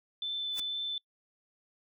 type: tone with vibrato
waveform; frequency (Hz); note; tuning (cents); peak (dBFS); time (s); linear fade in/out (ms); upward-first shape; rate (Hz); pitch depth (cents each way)
sine; 3520; A7; 0; -32; 0.22-0.98; 2; triangle; 2.1; 10
type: noise with exponential growth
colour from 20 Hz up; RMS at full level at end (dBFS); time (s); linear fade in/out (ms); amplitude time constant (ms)
white; -35; 0.51-0.6; 5; 18
effects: noise-tail reverb RT60 0.1 s tail -25 dB re dry